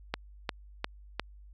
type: click train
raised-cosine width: 0.3 ms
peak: -14 dBFS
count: 4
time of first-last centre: 0.14-1.196 s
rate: 2.84 Hz
effects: added 50 Hz sine -49 dBFS peak until 1.53 s